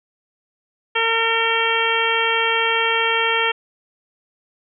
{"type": "harmonic tone", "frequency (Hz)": 455.2, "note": "A#4", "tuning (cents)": -41, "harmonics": [1, 2, 3, 4, 5, 6, 7], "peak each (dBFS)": [-24, -24, -24, -24, -24, -24, -24], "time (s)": [0.95, 3.52], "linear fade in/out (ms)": 10, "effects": []}